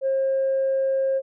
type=tone; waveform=sine; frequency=536 Hz; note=C5; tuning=42 cents sharp; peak=-18 dBFS; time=0.01-1.22 s; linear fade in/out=50 ms; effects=tanh soft clip ceiling -16 dBFS